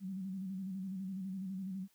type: tone with vibrato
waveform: sine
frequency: 190 Hz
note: F#3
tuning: 46 cents sharp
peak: -38 dBFS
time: 0-1.88 s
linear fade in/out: 50 ms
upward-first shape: square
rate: 12 Hz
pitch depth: 50 cents each way
effects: white hiss -72 dBFS RMS until 1.94 s